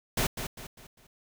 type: noise with echo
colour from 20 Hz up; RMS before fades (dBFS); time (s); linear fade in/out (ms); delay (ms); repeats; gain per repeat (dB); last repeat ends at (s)
pink; -27; 0.17-0.27; 5; 200; 4; -8; 1.07
effects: none